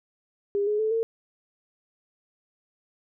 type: tone with pitch steps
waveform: sine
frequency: 404.2 / 419.9 / 436.2 / 453.2 Hz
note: G#4 / G#4 / A4 / A#4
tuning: -47 / +19 / -15 / -49 cents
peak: -22 dBFS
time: 0.55-1.03 s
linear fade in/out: 0 ms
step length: 120 ms
effects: none